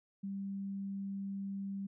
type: tone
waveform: sine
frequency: 196.7 Hz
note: G3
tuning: 6 cents sharp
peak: -37 dBFS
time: 0.23-1.87 s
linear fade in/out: 10 ms
effects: none